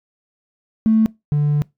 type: tone pair in turn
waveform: triangle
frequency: 220.5 / 147.17 Hz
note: A3 / D3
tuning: +4 / +4 cents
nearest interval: perfect fifth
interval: 700 cents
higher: first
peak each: -7 / -11 dBFS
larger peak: first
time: 0.86-1.06 / 1.32-1.62 s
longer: second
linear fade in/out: 0 ms
effects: noise-tail reverb RT60 0.2 s tail -24 dB re dry + tanh soft clip ceiling -9 dBFS